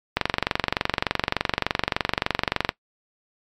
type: click train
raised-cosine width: 0.3 ms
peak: -3 dBFS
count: 60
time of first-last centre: 0.17-2.691 s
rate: 23.4 Hz
effects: noise-tail reverb RT60 0.1 s tail -19 dB re dry + MP3 96 kbps